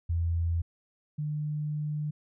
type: tone pair in turn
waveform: sine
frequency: 84.2 / 150.03 Hz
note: E2 / D3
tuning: +37 / +37 cents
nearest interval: minor seventh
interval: 1000 cents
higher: second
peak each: -25 / -29 dBFS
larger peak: first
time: 0.09-0.62 / 1.18-2.11 s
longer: second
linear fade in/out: 10 ms
effects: none